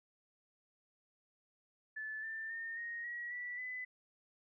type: tone with pitch steps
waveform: sine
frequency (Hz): 1740 / 1781.7 / 1824.4 / 1868.1 / 1912.9 / 1958.7 / 2006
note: A6 / A6 / A#6 / A#6 / A#6 / B6 / B6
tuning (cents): -20 / +21 / -38 / +3 / +44 / -15 / +26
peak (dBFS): -40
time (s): 1.96-3.85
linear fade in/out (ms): 10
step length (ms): 270
effects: none